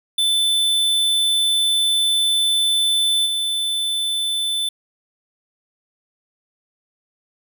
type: tone with level steps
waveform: square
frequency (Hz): 3520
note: A7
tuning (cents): 0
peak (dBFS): -16 / -20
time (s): 0.18-4.69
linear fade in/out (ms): 5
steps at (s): 3.25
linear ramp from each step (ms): 20
effects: none